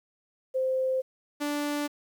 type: tone pair in turn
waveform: sine / sawtooth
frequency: 521 / 292.4 Hz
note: C5 / D4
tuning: -7 / -7 cents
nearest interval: minor seventh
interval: 1000 cents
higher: first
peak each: -24 dBFS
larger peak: neither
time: 0.54-1.02 / 1.4-1.88 s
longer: neither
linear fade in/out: 20 ms
effects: 10-bit